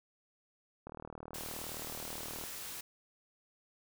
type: click train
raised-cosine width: 1 ms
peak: -31 dBFS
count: 62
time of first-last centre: 0.87-2.438 s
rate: 38.9 Hz
type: noise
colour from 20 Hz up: white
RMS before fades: -44 dBFS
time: 1.34-2.81 s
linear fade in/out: 5 ms
effects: none